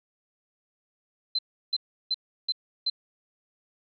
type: tone bursts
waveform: sine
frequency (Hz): 4080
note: C8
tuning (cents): -44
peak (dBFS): -23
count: 5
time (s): 1.35-2.9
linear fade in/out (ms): 5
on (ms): 38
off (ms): 340
effects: none